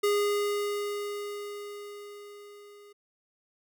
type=tone with level ramp; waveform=square; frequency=410.4 Hz; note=G#4; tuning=21 cents flat; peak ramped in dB=-23 to -51 dBFS; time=0.03-2.93 s; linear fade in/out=10 ms; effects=none